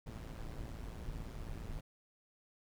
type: noise with amplitude modulation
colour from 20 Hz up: brown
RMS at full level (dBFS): -41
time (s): 0.06-1.81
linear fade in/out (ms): 10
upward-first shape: sine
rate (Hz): 113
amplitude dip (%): 70
effects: none